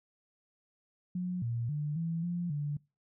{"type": "tone with pitch steps", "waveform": "sine", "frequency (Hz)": [180.4, 117.5, 148.5, 165.6, 174.3, 146.2], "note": ["F#3", "A#2", "D3", "E3", "F3", "D3"], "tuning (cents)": [-44, 14, 20, 8, -3, -7], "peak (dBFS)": -31, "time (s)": [1.15, 2.77], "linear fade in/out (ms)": 5, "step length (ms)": 270, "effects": ["noise-tail reverb RT60 0.3 s tail -25 dB re dry"]}